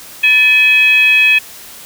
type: tone with frequency modulation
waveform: sine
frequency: 2533 Hz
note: D#7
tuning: 30 cents sharp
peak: -6 dBFS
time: 0.23-1.39 s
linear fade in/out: 10 ms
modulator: 779 Hz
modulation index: 0.52
effects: white hiss -34 dBFS RMS until 1.85 s